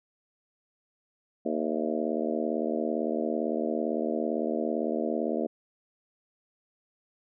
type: harmonic tone with a mistuned harmonic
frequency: 77.78 Hz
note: D#2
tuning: in tune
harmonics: 3 / 4 / 5 / 6 / 7 / 8 / 9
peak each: -32 / -33 / -34 / -35 / -35 / -36 / -37 dBFS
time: 1.45-5.47 s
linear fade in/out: 10 ms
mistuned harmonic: 9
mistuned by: -67 cents
effects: none